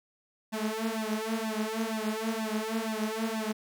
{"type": "tone with flanger", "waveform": "sawtooth", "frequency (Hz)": 220, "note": "A3", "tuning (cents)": 0, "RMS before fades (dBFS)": -32, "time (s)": [0.52, 3.53], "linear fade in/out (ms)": 20, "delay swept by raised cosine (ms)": [1.1, 6.8], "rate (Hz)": 2.1, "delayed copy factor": 0.95, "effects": []}